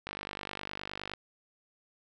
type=click train; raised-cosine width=0.3 ms; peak=-21 dBFS; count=54; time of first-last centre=0.07-1.136 s; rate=49.7 Hz; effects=none